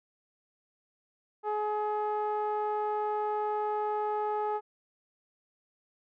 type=tone with low-pass filter; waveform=sawtooth; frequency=422.4 Hz; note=G#4; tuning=29 cents sharp; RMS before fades=-31 dBFS; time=1.43-4.61 s; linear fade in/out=50 ms; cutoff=1000 Hz; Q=4; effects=none